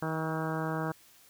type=harmonic tone with a mistuned harmonic; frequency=159.2 Hz; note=D#3; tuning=40 cents sharp; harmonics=1 / 2 / 3 / 4 / 5 / 6 / 7 / 8 / 9 / 10; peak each=-34 / -37 / -39 / -40 / -41 / -42 / -42 / -43 / -44 / -44 dBFS; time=0.02-0.92 s; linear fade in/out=5 ms; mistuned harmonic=8; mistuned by=+21 cents; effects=white hiss -59 dBFS RMS until 1.29 s